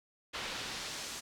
brown noise with band-pass filter sweep, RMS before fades -41 dBFS, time 0.33-1.21 s, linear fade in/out 20 ms, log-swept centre 3300 to 7000 Hz, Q 0.98, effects none

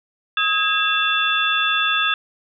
sine tone cluster, 1270 / 1636 / 2697 / 3472 Hz, D#6 / G#6 / E7 / A7, +35 / -26 / +39 / -24 cents, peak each -22 dBFS, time 0.37-2.14 s, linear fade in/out 2 ms, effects none

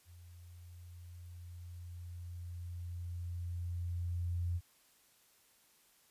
sine tone with level ramp, 87 Hz, F2, 6 cents flat, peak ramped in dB -53 to -32 dBFS, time 0.05-4.61 s, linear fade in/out 50 ms, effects white hiss -68 dBFS RMS until 6.1 s + resampled to 32000 Hz

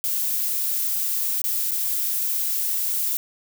violet noise with dropouts, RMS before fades -24 dBFS, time 0.04-3.17 s, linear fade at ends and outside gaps 0 ms, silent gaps 1.417-1.441 / 1.709-1.717 s, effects none

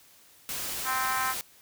white noise, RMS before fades -34 dBFS, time 0.49-1.41 s, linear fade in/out 0 ms
harmonic tone, 260.2 Hz, C4, 9 cents flat, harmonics 3 / 4 / 5 / 6 / 7 / 8 / 9, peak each -35 / -31 / -33 / -35 / -37 / -42 / -42 dBFS, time 0.84-1.35 s, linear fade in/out 50 ms
effects white hiss -57 dBFS RMS until 1.61 s

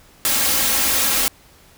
white noise with comb filter, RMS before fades -18 dBFS, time 0.25-1.28 s, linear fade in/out 0 ms, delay 3.7 ms, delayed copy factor +0.55, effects pink hiss -50 dBFS RMS until 1.77 s

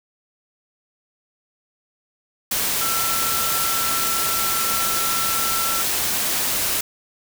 sine tone in noise, 1343 Hz, E6, 32 cents sharp, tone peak -26 dBFS, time 2.81-5.82 s, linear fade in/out 5 ms, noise white, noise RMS -22 dBFS, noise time 2.51-6.81 s, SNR -7 dB, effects none

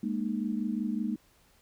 sine chord, Ab suspended second, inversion none, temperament equal with one note detuned, 207.7 / 233.1 / 305.1 Hz, Ab3 / Bb3 / Eb4, 0 / 0 / -34 cents, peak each -32 / -32 / -36 dBFS, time 0.03-1.16 s, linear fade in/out 5 ms, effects pink hiss -64 dBFS RMS until 1.61 s

